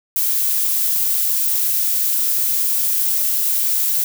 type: noise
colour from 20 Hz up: violet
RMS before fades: -18 dBFS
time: 0.16-4.04 s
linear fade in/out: 2 ms
effects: none